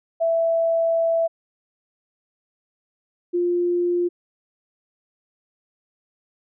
sine tone pair in turn, 662 / 350.9 Hz, E5 / F4, +7 / +8 cents, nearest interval major seventh, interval 1099 cents, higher first, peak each -17 / -18 dBFS, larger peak first, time 0.2-1.28 / 3.33-4.09 s, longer first, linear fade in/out 20 ms, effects none

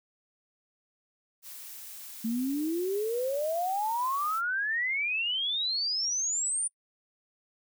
blue noise, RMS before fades -44 dBFS, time 1.42-4.42 s, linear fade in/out 50 ms
sine exponential sweep, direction up, 220 to 9397 Hz, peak -27 dBFS, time 2.24-6.68 s, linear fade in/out 10 ms
effects noise-tail reverb RT60 0.1 s tail -24 dB re dry

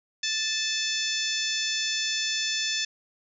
harmonic tone with a mistuned harmonic, 880 Hz, A5, in tune, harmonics 2 / 3 / 4 / 5 / 6 / 7 / 8, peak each -34 / -34 / -31 / -36 / -31 / -34 / -38 dBFS, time 0.23-2.85 s, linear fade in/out 5 ms, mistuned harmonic 3, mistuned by -24 cents, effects none

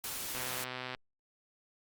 white noise, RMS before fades -39 dBFS, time 0.04-0.64 s, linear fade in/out 0 ms
click train, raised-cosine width 0.3 ms, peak -23 dBFS, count 77, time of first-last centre 0.35-0.948 s, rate 127 Hz
effects Opus 48 kbps

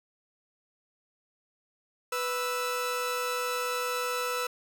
sawtooth tone pair together, 493.9 / 1318.6 Hz, B4 / E6, 0 / 0 cents, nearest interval octave + perfect fourth, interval 1700 cents, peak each -28 dBFS, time 2.12-4.47 s, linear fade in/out 5 ms, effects none

